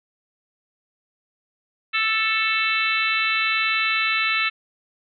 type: harmonic tone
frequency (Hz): 440.9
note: A4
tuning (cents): +4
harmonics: 3 / 4 / 5 / 6 / 7 / 8 / 9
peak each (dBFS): -26 / -28 / -25 / -23 / -33 / -33 / -30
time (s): 1.93-4.5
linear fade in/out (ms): 20
effects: none